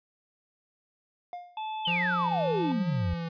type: tone with exponential decay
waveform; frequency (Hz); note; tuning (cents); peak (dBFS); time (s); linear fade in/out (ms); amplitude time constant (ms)
triangle; 708; F5; +23; -31; 1.33-1.7; 1; 79
type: harmonic tone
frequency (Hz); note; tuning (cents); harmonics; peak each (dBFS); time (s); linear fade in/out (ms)
869; A5; -22; 1 / 3 / 4; -32 / -46 / -46; 1.57-2.72; 2
type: exponential sweep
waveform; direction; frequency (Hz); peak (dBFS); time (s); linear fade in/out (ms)
sine; down; 3200 to 77.1; -26; 1.85-3.14; 5
type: tone with vibrato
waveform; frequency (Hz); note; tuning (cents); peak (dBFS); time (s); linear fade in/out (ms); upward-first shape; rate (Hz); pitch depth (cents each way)
square; 171.8; F3; -28; -32; 1.87-3.29; 10; triangle; 1.2; 82
effects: resampled to 11025 Hz